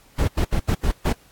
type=noise bursts at uneven times; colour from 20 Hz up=brown; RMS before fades=-19 dBFS; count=6; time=0.18-0.28 / 0.37-0.45 / 0.52-0.6 / 0.68-0.75 / 0.83-0.92 / 1.05-1.13 s; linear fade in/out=10 ms; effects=pink hiss -54 dBFS RMS until 1.31 s + AAC 64 kbps